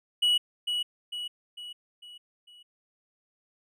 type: tone with echo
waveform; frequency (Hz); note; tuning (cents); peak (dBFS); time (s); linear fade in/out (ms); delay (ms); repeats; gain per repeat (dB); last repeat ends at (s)
triangle; 2930; F#7; -18; -19; 0.22-0.38; 10; 450; 5; -6; 2.63
effects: none